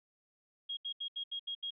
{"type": "tone bursts", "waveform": "sine", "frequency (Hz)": 3272, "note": "G#7", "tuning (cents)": -26, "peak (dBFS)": -36, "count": 7, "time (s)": [0.69, 1.707], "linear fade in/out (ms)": 10, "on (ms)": 81, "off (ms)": 75, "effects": []}